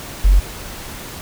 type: tone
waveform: sine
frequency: 46.25 Hz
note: F#1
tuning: in tune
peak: -7 dBFS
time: 0.24-0.4 s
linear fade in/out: 10 ms
effects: pink hiss -32 dBFS RMS until 1.21 s